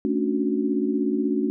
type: chord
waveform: sine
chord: D major seventh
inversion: second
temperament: equal with one note detuned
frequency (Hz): 220 / 277.2 / 293.7 / 366.8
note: A3 / C#4 / D4 / F#4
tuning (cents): 0 / 0 / 0 / -15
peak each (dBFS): -26 / -25 / -27 / -27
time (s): 0.05-1.5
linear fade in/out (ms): 0
effects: none